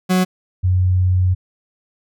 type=tone pair in turn; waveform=40% pulse / sine; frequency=184.2 / 91.73 Hz; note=F#3 / F#2; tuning=-7 / -14 cents; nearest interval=octave; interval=1207 cents; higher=first; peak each=-12 dBFS; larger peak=neither; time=0.09-0.25 / 0.63-1.35 s; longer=second; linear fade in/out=20 ms; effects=none